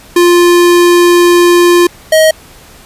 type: tone pair in turn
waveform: square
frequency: 349.5 / 631.6 Hz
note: F4 / D#5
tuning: +1 / +26 cents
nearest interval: minor seventh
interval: 1025 cents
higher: second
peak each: -4 dBFS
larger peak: neither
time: 0.16-1.87 / 2.12-2.31 s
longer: first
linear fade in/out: 5 ms
effects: pink hiss -37 dBFS RMS until 2.85 s + resampled to 32000 Hz